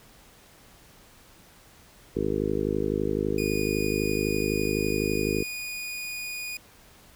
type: harmonic tone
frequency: 51.91 Hz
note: G#1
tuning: in tune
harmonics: 1 / 2 / 3 / 4 / 5 / 6 / 7 / 8 / 9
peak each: -36 / -36 / -35 / -34 / -34 / -32 / -31 / -30 / -33 dBFS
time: 2.15-5.44 s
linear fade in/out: 20 ms
type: tone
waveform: sawtooth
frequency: 2460 Hz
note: D#7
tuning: 20 cents flat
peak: -29 dBFS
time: 3.38-6.57 s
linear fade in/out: 2 ms
effects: pink hiss -54 dBFS RMS until 7.15 s